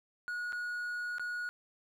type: tone with dropouts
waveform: triangle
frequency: 1452 Hz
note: F#6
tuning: 33 cents flat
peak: -33 dBFS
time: 0.28-1.49 s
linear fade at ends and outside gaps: 0 ms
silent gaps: 0.523-0.53 / 1.183-1.196 s
effects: none